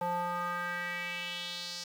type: tone with band-pass filter sweep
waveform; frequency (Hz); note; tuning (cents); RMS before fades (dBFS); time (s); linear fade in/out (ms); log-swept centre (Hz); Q
square; 175.6; F3; +10; -36; 0.01-1.84; 5; 780 to 5200; 3.3
effects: 9-bit

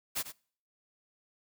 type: noise with echo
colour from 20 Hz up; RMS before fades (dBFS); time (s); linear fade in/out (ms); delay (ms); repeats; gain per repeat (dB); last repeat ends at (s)
white; -33; 0.15-0.23; 20; 95; 1; -11; 0.325
effects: noise-tail reverb RT60 0.5 s tail -24 dB re dry

